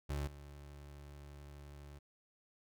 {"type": "tone with level steps", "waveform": "30% pulse", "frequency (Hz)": 71.8, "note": "D2", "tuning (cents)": -39, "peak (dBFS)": [-34, -48], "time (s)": [0.09, 1.99], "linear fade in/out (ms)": 10, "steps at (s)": 0.27, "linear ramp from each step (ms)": 5, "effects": []}